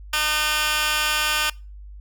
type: tone with high-pass filter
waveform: 15% pulse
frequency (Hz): 304.3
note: D#4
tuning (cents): -38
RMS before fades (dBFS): -22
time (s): 0.13-1.5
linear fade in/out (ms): 5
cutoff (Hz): 1900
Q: 1.8
effects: noise-tail reverb RT60 0.3 s tail -23 dB re dry + added 50 Hz sine -37 dBFS peak until 2 s